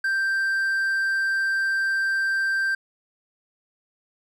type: tone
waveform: triangle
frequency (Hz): 1571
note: G6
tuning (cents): +3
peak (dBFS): -19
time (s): 0.04-2.75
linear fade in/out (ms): 5
effects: none